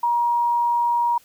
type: tone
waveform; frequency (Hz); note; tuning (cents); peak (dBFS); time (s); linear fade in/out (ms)
sine; 950; A#5; +33; -17; 0.03-1.18; 5
effects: white hiss -55 dBFS RMS until 1.24 s